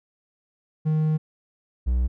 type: tone pair in turn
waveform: triangle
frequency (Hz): 155.56 / 61.73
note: D#3 / B1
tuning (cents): 0 / 0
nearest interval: octave + major third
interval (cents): 1600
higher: first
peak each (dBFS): -17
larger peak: neither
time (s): 0.85-1.18 / 1.86-2.08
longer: first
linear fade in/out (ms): 20
effects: none